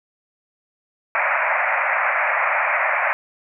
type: band-pass noise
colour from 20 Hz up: white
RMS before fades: -20 dBFS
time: 1.15-3.13 s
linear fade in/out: 0 ms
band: 560 to 2400 Hz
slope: 96 dB/octave
effects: none